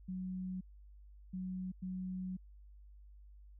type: tone bursts at uneven times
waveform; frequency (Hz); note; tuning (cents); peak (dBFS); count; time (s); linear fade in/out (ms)
sine; 185; F#3; 0; -38; 3; 0.08-0.61 / 1.33-1.72 / 1.82-2.37; 10
effects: added 50 Hz sine -54 dBFS peak until 3.59 s